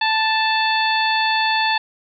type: harmonic tone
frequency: 880 Hz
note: A5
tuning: in tune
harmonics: 1 / 2 / 3 / 4 / 5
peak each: -19 / -22 / -24 / -25 / -26 dBFS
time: 0.01-1.78 s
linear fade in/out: 5 ms
effects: none